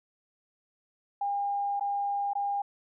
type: tone with dropouts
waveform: sine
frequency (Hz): 806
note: G5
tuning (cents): +48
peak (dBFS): -27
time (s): 1.21-2.62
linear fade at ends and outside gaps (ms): 5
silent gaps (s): 1.797-1.808 / 2.334-2.352
effects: none